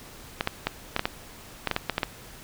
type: clicks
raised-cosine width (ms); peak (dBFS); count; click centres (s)
0.3; -8; 12; 0.409 / 0.474 / 0.67 / 0.964 / 0.994 / 1.055 / 1.673 / 1.713 / 1.764 / 1.897 / 1.981 / 2.032
effects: pink hiss -46 dBFS RMS until 2.43 s